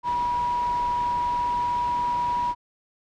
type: tone in noise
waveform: sine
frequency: 968 Hz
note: B5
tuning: 35 cents flat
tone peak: -22 dBFS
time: 0.03-2.55 s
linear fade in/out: 50 ms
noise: pink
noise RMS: -38 dBFS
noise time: 0.03-2.55 s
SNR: +13 dB
effects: low-pass 4000 Hz 12 dB/octave